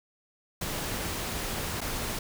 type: noise with dropouts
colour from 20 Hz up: pink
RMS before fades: -33 dBFS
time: 0.61-2.19 s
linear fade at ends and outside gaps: 5 ms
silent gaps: 1.807-1.813 s
effects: none